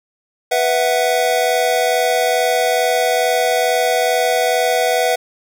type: chord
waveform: square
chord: B suspended fourth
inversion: none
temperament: just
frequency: 493.9 / 658.5 / 740.8 Hz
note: B4 / E5 / F#5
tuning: 0 / -2 / +2 cents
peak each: -19 dBFS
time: 0.51-5.16 s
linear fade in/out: 10 ms
effects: none

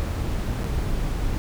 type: noise with dropouts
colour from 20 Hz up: brown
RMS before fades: -25 dBFS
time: 0-1.38 s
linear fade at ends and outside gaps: 0 ms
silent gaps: 0.636-0.643 s
effects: none

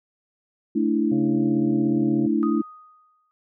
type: chord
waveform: sine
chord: A suspended fourth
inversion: none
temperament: just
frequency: 220 / 293.3 / 330 Hz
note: A3 / D4 / E4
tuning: 0 / -2 / +2 cents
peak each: -23 dBFS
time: 0.75-2.62 s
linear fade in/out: 10 ms
type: harmonic tone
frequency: 137.7 Hz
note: C#3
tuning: 11 cents flat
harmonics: 1 / 2 / 3 / 4 / 5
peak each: -29 / -35 / -39 / -41 / -43 dBFS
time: 1.11-2.27 s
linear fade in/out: 10 ms
type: tone with exponential decay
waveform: sine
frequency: 1244.5 Hz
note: D#6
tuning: in tune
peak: -28 dBFS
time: 2.43-3.31 s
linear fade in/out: 0 ms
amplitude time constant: 190 ms
effects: none

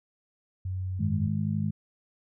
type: tone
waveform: sine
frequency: 93.1 Hz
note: F#2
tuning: 11 cents sharp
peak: -29 dBFS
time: 0.65-1.28 s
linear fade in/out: 5 ms
type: harmonic tone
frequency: 51.91 Hz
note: G#1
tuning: in tune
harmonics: 2 / 3 / 4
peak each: -30 / -30 / -30 dBFS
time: 0.99-1.71 s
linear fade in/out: 10 ms
effects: none

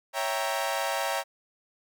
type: chord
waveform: sawtooth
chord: C# diminished seventh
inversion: none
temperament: equal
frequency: 554.4 / 659.3 / 784 / 932.3 Hz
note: C#5 / E5 / G5 / Bb5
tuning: 0 / 0 / 0 / 0 cents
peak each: -29 dBFS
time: 0.13-1.24 s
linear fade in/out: 50 ms
effects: none

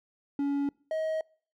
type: tone pair in turn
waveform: triangle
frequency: 282.2 / 633.5 Hz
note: C#4 / D#5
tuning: +31 / +31 cents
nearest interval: octave + major second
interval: 1400 cents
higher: second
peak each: -24 / -26 dBFS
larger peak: first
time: 0.39-0.69 / 0.91-1.21 s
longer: neither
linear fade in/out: 2 ms
effects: noise-tail reverb RT60 0.5 s tail -26 dB re dry

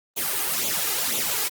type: noise with flanger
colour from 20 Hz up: white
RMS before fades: -25 dBFS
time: 0.16-1.49 s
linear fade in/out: 20 ms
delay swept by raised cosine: 0.28 to 2.48 ms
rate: 2 Hz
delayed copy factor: +0.75
effects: high-pass 150 Hz 12 dB/octave + Opus 32 kbps

